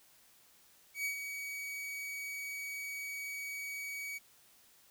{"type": "tone with ADSR envelope", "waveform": "45% pulse", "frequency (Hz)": 2262, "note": "C#7", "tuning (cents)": 34, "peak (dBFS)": -32, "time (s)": [0.94, 4.19], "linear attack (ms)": 110, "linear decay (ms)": 100, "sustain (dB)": -7, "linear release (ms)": 22, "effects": ["white hiss -64 dBFS RMS until 4.9 s"]}